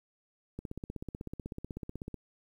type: click train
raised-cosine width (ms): 3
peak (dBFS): -26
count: 26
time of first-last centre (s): 0.59-2.143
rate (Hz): 16.1
effects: 10-bit